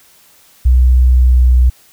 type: tone with pitch glide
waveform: sine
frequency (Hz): 62.8 to 62.15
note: B1 to B1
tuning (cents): +30 to +12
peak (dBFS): -5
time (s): 0.65-1.7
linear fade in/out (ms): 10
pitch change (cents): -18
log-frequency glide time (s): 1.11-1.5
effects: white hiss -47 dBFS RMS until 1.92 s